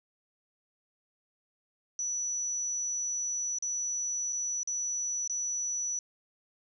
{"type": "tone with dropouts", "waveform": "sine", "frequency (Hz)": 5920, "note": "F#8", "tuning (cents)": 0, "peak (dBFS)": -30, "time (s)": [1.99, 5.99], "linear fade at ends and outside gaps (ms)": 1, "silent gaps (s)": [[3.586, 3.624], [4.325, 4.329], [4.632, 4.674], [5.276, 5.297]], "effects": []}